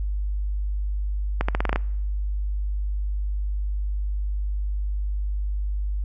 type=accelerating click train; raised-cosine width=0.5 ms; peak=-8 dBFS; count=8; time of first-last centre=1.41-1.759 s; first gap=75 ms; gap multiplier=0.86; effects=noise-tail reverb RT60 0.9 s tail -24 dB re dry + added 50 Hz sine -23 dBFS peak until 6.04 s